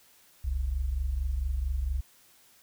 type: tone pair together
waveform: sine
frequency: 42.59 / 67 Hz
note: F1 / C2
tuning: -43 / +42 cents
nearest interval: minor sixth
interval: 785 cents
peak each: -32 / -28 dBFS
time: 0.44-2.01 s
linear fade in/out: 10 ms
effects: white hiss -60 dBFS RMS until 2.62 s